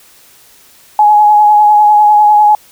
sine tone with vibrato, 840 Hz, G#5, 19 cents sharp, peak -3 dBFS, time 0.99-2.55 s, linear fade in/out 2 ms, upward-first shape triangle, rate 10 Hz, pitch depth 28 cents each way, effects white hiss -43 dBFS RMS until 2.71 s

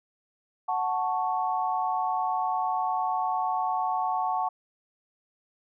sine chord, F# minor, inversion none, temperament equal, 740 / 880 / 1108.7 Hz, F#5 / A5 / C#6, 0 / 0 / 0 cents, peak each -28 / -29 / -31 dBFS, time 0.68-4.49 s, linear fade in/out 10 ms, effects none

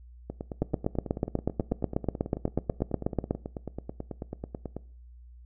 two click trains, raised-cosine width 2 ms, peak -12 / -21 dBFS, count 23 / 42, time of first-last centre 0.62-3.309 / 0.3-4.766 s, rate 8.18 / 9.18 Hz, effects noise-tail reverb RT60 0.5 s tail -21 dB re dry + added 60 Hz sine -47 dBFS peak until 5.45 s

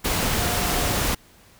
sine tone in noise, 713 Hz, F5, 36 cents sharp, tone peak -32 dBFS, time 0.37-0.96 s, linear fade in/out 10 ms, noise pink, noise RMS -23 dBFS, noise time 0.04-1.15 s, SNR -12 dB, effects pink hiss -53 dBFS RMS until 1.59 s

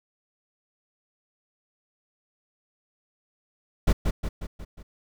brown noise with echo, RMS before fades -18 dBFS, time 3.87-3.93 s, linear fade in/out 10 ms, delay 180 ms, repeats 5, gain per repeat -5 dB, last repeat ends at 4.83 s, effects none

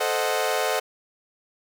sawtooth chord, A diminished seventh, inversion none, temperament equal, 440 / 523.3 / 622.3 / 740 Hz, A4 / C5 / Eb5 / Gb5, 0 / 0 / 0 / 0 cents, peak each -24 dBFS, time 0-0.8 s, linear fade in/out 10 ms, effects none

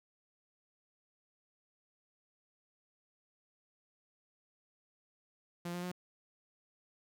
sawtooth tone with pitch steps, 173.4 / 176.63 / 179.93 Hz, F3 / F3 / F#3, -12 / +20 / -48 cents, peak -34 dBFS, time 5.65-5.917 s, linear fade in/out 5 ms, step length 89 ms, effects none

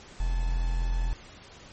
triangle tone with quantisation, 42.38 Hz, E1, 49 cents sharp, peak -22 dBFS, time 0.2-1.13 s, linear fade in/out 0 ms, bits 7, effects pink hiss -49 dBFS RMS until 1.72 s + MP3 32 kbps

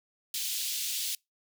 pink high-pass noise, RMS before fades -33 dBFS, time 0.34-1.15 s, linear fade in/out 2 ms, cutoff 3100 Hz, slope 24 dB/octave, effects noise-tail reverb RT60 0.2 s tail -26 dB re dry

